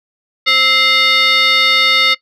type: tone with frequency modulation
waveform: sine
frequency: 2874 Hz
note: F7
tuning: 49 cents sharp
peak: -7 dBFS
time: 0.46-2.15 s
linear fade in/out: 20 ms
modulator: 782 Hz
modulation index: 1.9
effects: noise-tail reverb RT60 0.1 s tail -18 dB re dry + tanh soft clip ceiling -5 dBFS